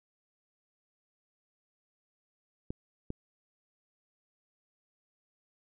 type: clicks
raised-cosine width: 3 ms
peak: -23 dBFS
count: 2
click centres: 2.705 / 3.104 s
effects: none